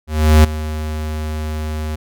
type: tone with ADSR envelope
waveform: square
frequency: 77.2 Hz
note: D#2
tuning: 13 cents flat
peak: -5 dBFS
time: 0.07-1.96 s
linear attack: 370 ms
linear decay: 11 ms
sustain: -16 dB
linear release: 11 ms
effects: none